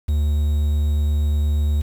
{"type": "tone with quantisation", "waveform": "triangle", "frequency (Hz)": 74.3, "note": "D2", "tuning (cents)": 21, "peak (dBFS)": -14, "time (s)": [0.08, 1.82], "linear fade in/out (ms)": 10, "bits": 7, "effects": []}